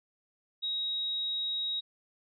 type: tone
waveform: sine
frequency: 3800 Hz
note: A#7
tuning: 33 cents sharp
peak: -30 dBFS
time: 0.62-1.81 s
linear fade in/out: 20 ms
effects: none